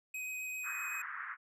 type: tone with vibrato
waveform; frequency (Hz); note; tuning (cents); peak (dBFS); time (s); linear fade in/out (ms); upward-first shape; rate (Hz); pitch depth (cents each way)
square; 2517; D#7; +19; -39; 0.14-1.02; 5; sine; 7.7; 9
type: band-pass noise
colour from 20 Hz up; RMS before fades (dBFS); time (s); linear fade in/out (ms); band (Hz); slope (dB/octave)
pink; -43; 0.63-1.37; 50; 1200 to 1900; 48
effects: none